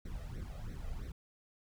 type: noise with flanger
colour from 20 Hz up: brown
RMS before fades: -42 dBFS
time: 0.05-1.12 s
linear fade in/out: 5 ms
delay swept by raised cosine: 0.5 to 1.6 ms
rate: 3 Hz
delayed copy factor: +0.85
effects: none